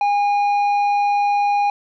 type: tone with tanh clipping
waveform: sine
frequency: 816 Hz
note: G#5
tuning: 31 cents flat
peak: -16 dBFS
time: 0.01-1.7 s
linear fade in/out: 2 ms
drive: 7 dB
effects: none